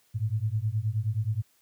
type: beating tone pair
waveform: sine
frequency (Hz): 103.8 / 113.3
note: G#2 / A#2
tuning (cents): 0 / -49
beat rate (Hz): 9.5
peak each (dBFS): -28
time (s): 0.14-1.42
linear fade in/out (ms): 20
effects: white hiss -66 dBFS RMS until 1.61 s + high-pass 60 Hz 12 dB/octave